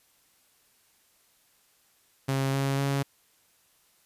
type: tone with pitch steps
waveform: sawtooth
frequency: 135.3 / 137.03 / 138.78 Hz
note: C#3 / C#3 / C#3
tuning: -42 / -20 / +2 cents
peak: -21 dBFS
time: 2.28-3.03 s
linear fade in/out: 10 ms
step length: 250 ms
effects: white hiss -65 dBFS RMS until 4.05 s + resampled to 32000 Hz